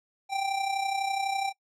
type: tone with amplitude modulation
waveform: square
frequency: 784 Hz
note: G5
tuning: in tune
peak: -25 dBFS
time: 0.29-1.53 s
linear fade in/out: 50 ms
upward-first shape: sine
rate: 32 Hz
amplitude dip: 60%
effects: noise-tail reverb RT60 0.1 s tail -21 dB re dry + low-pass 8000 Hz 12 dB/octave